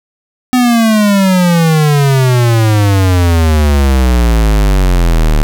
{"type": "exponential sweep", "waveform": "square", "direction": "down", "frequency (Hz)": [254.4, 36.71], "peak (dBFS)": -7, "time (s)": [0.53, 5.43], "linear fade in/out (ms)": 0, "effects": []}